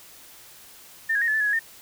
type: tone with pitch steps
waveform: sine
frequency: 1800 / 1653 / 1856 / 1726 / 1756 / 1690 / 1670 / 1817 Hz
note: A6 / G#6 / A#6 / A6 / A6 / G#6 / G#6 / A#6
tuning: +39 / -9 / -8 / -34 / -4 / +30 / +9 / -45 cents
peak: -20 dBFS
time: 1.09-1.594 s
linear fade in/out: 10 ms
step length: 63 ms
effects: white hiss -48 dBFS RMS until 1.81 s

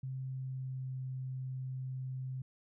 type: tone with pitch glide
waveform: sine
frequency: 131.5 to 130.14 Hz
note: C3 to C3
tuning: +9 to -9 cents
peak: -37 dBFS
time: 0.03-2.42 s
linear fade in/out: 5 ms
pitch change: -18 cents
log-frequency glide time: 0.19-1 s
effects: none

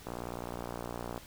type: click train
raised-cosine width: 1 ms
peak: -24 dBFS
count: 67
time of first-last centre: 0.07-1.177 s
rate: 59.6 Hz
effects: pink hiss -52 dBFS RMS until 1.26 s

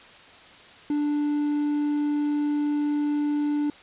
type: tone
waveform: triangle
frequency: 294.1 Hz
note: D4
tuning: 3 cents sharp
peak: -20 dBFS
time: 0.9-3.7 s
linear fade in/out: 2 ms
effects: white hiss -48 dBFS RMS until 3.82 s + resampled to 8000 Hz

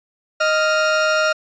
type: tone pair together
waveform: 40% pulse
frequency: 622.3 / 1397 Hz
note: D#5 / F6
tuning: 0 / 0 cents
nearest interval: octave + major second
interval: 1400 cents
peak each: -17 dBFS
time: 0.4-1.33 s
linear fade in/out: 10 ms
effects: resampled to 16000 Hz

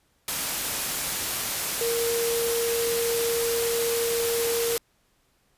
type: tone in noise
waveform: sine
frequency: 466.2 Hz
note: A#4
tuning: in tune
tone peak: -24 dBFS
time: 1.81-4.77 s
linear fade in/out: 2 ms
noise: white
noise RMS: -28 dBFS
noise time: 0.28-4.78 s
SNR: +1 dB
effects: pink hiss -67 dBFS RMS until 5.57 s + resampled to 32000 Hz

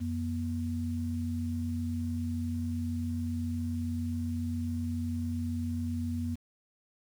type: tone pair together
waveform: sine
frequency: 89.2 / 240.3 Hz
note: F2 / B3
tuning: +37 / -47 cents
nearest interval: octave + perfect fourth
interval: 1716 cents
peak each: -33 / -33 dBFS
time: 0-6.36 s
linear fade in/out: 20 ms
effects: 9-bit

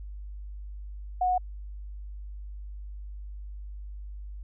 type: tone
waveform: sine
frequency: 731 Hz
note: F#5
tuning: 21 cents flat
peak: -22 dBFS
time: 1.21-1.38 s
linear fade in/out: 5 ms
effects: added 50 Hz sine -37 dBFS peak until 4.43 s

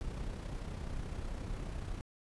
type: noise with amplitude modulation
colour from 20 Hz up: brown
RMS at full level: -38 dBFS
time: 0.01-2.01 s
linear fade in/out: 0 ms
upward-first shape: sine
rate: 31.6 Hz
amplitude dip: 45%
effects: resampled to 24000 Hz

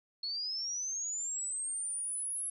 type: linear sweep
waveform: sine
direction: up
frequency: 4300 to 10970 Hz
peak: -34 dBFS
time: 0.23-2.5 s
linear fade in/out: 5 ms
effects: none

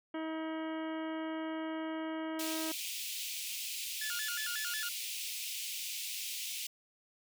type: harmonic tone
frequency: 318.6 Hz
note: D#4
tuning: 41 cents sharp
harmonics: 1 / 2 / 3 / 4 / 5 / 6 / 7 / 9 / 10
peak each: -37 / -43 / -47 / -49 / -51 / -53 / -54 / -56 / -57 dBFS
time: 0.14-2.72 s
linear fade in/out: 5 ms
type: high-pass noise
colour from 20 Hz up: pink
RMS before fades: -40 dBFS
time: 2.39-6.67 s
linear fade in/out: 5 ms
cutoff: 2400 Hz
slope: 48 dB/octave
type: tone with vibrato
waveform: sawtooth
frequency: 1568 Hz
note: G6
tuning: in tune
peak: -34 dBFS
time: 4.01-4.89 s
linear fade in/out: 5 ms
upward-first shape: square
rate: 5.5 Hz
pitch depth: 170 cents each way
effects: none

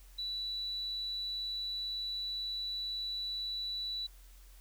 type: tone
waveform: sine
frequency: 3951 Hz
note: B7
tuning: in tune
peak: -35 dBFS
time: 0.18-4.07 s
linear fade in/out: 10 ms
effects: added 44 Hz sine -53 dBFS peak until 4.6 s + white hiss -63 dBFS RMS until 4.6 s

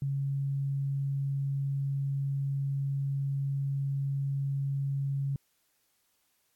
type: tone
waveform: sine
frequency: 138.4 Hz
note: C#3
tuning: 2 cents flat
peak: -28 dBFS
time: 0.02-5.36 s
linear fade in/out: 2 ms
effects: white hiss -73 dBFS RMS until 6.55 s + AAC 64 kbps

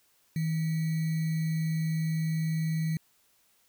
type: tone with sample-and-hold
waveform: sine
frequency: 160.3 Hz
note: E3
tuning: 48 cents flat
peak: -26 dBFS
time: 0.36-2.97 s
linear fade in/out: 2 ms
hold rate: 2100 Hz
effects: white hiss -67 dBFS RMS until 3.68 s

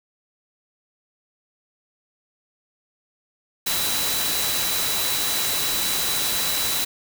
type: tone in noise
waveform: sine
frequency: 3951 Hz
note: B7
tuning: in tune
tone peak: -28 dBFS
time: 3.66-6.85 s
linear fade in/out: 10 ms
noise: white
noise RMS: -24 dBFS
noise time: 3.66-6.85 s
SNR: -7 dB
effects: none

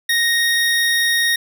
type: tone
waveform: 25% pulse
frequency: 1864.7 Hz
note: A#6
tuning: in tune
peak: -11 dBFS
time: 0.09-1.36 s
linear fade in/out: 5 ms
effects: none

